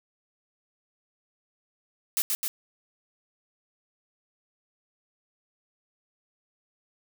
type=noise with echo; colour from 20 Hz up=blue; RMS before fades=-25 dBFS; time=2.17-2.22 s; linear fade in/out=0 ms; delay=130 ms; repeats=2; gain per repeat=-2 dB; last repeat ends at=2.48 s; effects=none